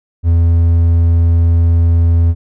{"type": "tone", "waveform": "triangle", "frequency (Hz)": 84.1, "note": "E2", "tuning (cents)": 35, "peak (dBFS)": -5, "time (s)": [0.23, 2.35], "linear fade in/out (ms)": 50, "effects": []}